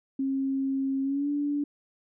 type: tone with pitch glide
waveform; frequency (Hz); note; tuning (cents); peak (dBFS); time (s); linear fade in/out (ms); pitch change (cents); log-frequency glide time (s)
sine; 270 to 289.4; C#4 to D4; -45 to -25; -25; 0.19-1.64; 5; +120; 1.03-1.29
effects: none